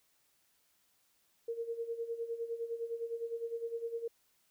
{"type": "tone with tremolo", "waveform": "sine", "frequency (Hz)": 463.1, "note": "A#4", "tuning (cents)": -11, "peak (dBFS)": -33, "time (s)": [1.48, 4.08], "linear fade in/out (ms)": 5, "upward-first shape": "sine", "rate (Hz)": 9.8, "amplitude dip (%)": 75, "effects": ["white hiss -73 dBFS RMS until 4.5 s"]}